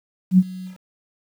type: tone with ADSR envelope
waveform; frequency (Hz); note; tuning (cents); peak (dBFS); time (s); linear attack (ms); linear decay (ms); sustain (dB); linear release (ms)
sine; 185; F#3; 0; -7; 0.31-0.78; 72; 46; -23; 120
effects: 8-bit